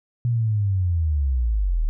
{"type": "linear sweep", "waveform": "sine", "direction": "down", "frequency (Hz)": [121.9, 35.25], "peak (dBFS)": -18, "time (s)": [0.25, 1.89], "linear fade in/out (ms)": 0, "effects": []}